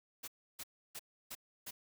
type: noise bursts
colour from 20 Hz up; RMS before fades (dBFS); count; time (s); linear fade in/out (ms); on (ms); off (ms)
white; -45; 5; 0.23-1.71; 10; 48; 310
effects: none